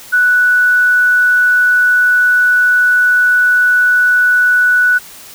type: tone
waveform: sine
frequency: 1480 Hz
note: F#6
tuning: in tune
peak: -7 dBFS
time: 0.12-4.99 s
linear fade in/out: 20 ms
effects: white hiss -35 dBFS RMS until 5.34 s